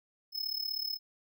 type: tone with amplitude modulation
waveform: square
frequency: 5190 Hz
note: E8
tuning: 28 cents flat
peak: -30 dBFS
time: 0.32-0.99 s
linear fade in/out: 50 ms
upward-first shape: sine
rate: 36.1 Hz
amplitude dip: 85%
effects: none